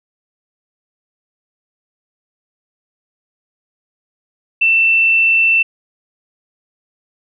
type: tone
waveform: sine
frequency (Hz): 2676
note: E7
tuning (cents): +25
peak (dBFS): -9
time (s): 4.61-5.63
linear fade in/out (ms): 10
effects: none